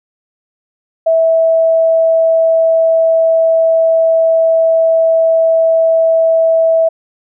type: tone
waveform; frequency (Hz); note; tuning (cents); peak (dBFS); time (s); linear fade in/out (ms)
sine; 653; E5; -17; -7; 1.06-6.89; 10
effects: none